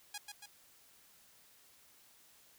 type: tone with echo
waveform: 5% pulse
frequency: 824 Hz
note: G#5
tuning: 14 cents flat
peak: -29 dBFS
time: 0.14-0.18 s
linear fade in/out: 5 ms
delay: 140 ms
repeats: 2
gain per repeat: -4 dB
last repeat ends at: 0.46 s
effects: white hiss -64 dBFS RMS until 2.58 s